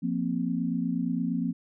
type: chord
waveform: sine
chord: F suspended fourth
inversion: none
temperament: equal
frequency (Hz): 174.61 / 233.1 / 261.6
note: F3 / Bb3 / C4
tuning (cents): 0 / 0 / 0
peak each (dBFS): -30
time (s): 0.02-1.53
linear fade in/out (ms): 20
effects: none